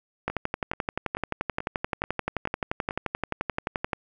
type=two click trains; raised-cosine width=0.5 ms; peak=-17 / -11 dBFS; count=7 / 43; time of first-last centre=0.3-2.909 / 0.28-3.932 s; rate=2.3 / 11.5 Hz; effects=none